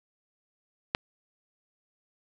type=click; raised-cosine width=0.3 ms; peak=-8 dBFS; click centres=0.949 s; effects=none